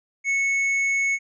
sine tone with tanh clipping, 2204 Hz, C#7, 11 cents flat, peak -21 dBFS, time 0.24-1.19 s, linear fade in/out 50 ms, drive 8 dB, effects resampled to 16000 Hz

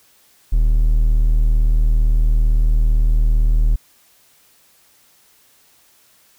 triangle tone, 38.89 Hz, D#1, in tune, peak -9 dBFS, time 0.52-3.76 s, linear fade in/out 10 ms, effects white hiss -54 dBFS RMS until 6.38 s

